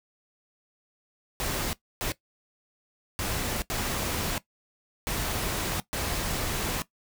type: noise bursts at uneven times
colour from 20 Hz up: pink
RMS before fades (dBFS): -30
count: 6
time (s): 1.4-1.73 / 2.01-2.12 / 3.19-3.62 / 3.7-4.38 / 5.07-5.8 / 5.93-6.82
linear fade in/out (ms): 0
effects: noise-tail reverb RT60 0.1 s tail -17 dB re dry